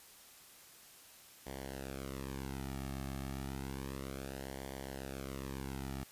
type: tone with flanger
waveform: sawtooth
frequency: 67.3 Hz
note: C2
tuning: 49 cents sharp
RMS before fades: -43 dBFS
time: 1.46-6.04 s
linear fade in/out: 10 ms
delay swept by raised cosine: 0.76 to 2.06 ms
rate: 0.31 Hz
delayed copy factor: -0.8
effects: white hiss -58 dBFS RMS until 6.11 s + resampled to 32000 Hz